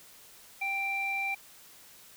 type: tone with low-pass filter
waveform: square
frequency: 786 Hz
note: G5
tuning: 4 cents sharp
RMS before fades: -32 dBFS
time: 0.61-1.35 s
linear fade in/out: 10 ms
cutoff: 2500 Hz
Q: 9.4
effects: white hiss -54 dBFS RMS until 2.16 s